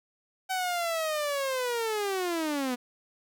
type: linear sweep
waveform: sawtooth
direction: down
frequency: 761 to 241.5 Hz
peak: -24 dBFS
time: 0.49-2.76 s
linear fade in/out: 20 ms
effects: none

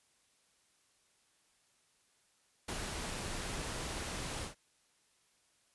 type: noise with ADSR envelope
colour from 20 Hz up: pink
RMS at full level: -38 dBFS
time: 2.68-4.55 s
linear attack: 8 ms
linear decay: 17 ms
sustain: -2 dB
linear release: 130 ms
effects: white hiss -72 dBFS RMS until 5.74 s + resampled to 24000 Hz

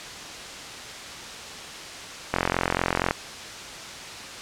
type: click train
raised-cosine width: 0.5 ms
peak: -6 dBFS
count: 35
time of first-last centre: 2.34-3.109 s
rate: 44.2 Hz
effects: white hiss -37 dBFS RMS until 4.41 s + low-pass 6000 Hz 12 dB/octave

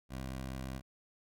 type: tone with vibrato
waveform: 15% pulse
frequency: 65.41 Hz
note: C2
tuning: in tune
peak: -33 dBFS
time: 0.09-0.82 s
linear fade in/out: 50 ms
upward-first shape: sine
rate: 9.2 Hz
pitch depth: 17 cents each way
effects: none

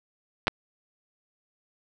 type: clicks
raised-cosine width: 0.3 ms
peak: -7 dBFS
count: 2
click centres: 0.471 / 0.48 s
effects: none

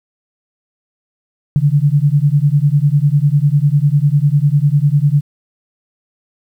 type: beating tone pair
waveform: sine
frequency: 140 / 150 Hz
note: C#3 / D3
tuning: +18 / +37 cents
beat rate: 10 Hz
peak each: -12 dBFS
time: 1.56-5.21 s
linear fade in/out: 0 ms
effects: 8-bit

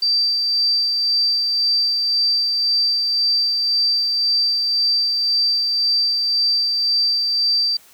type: tone with tremolo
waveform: sine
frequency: 4672 Hz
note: D8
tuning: 10 cents flat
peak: -14 dBFS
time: 0.02-7.77 s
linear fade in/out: 5 ms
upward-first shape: sine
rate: 1.9 Hz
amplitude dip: 30%
effects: white hiss -49 dBFS RMS until 7.93 s

